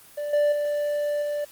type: tone with level steps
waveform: triangle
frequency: 587.3 Hz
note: D5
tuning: in tune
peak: -25 / -16 / -21 / -23 dBFS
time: 0.17-1.45 s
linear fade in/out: 10 ms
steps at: 0.33 / 0.52 / 1.22 s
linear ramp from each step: 5 ms
effects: white hiss -50 dBFS RMS until 1.51 s + Opus 24 kbps